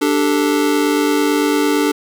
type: chord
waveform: square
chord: D suspended fourth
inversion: none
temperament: just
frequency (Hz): 293.7 / 391.6 / 440.5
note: D4 / G4 / A4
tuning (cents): 0 / -2 / +2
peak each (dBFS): -16 / -21 / -20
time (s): 0.01-1.92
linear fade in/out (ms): 10
effects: none